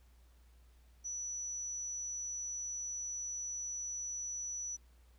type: tone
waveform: sine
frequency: 5920 Hz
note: F#8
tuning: in tune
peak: -38 dBFS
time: 1.04-4.77 s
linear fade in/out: 20 ms
effects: added 60 Hz sine -60 dBFS peak until 5.18 s + pink hiss -72 dBFS RMS until 5.18 s